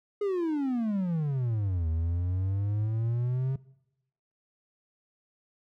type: exponential two-way sweep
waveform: triangle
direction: down then up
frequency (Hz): 420.1 to 79.3 to 135.2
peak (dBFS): -24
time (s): 0.21-3.56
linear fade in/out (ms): 5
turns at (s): 1.88
effects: noise-tail reverb RT60 0.9 s tail -21 dB re dry